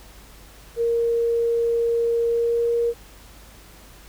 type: tone with pitch glide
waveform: sine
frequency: 466.2 to 469.7 Hz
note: A#4 to A#4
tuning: 0 to +13 cents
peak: -18 dBFS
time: 0.76-2.94 s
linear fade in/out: 50 ms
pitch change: +13 cents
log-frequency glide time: 2.24-2.74 s
effects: added 50 Hz sine -47 dBFS peak until 4.08 s + pink hiss -48 dBFS RMS until 4.08 s